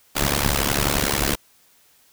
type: noise with amplitude modulation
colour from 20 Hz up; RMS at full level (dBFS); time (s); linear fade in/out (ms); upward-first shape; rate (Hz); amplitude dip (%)
pink; -17; 0.15-1.36; 20; sine; 71.1; 100
effects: white hiss -57 dBFS RMS until 2.12 s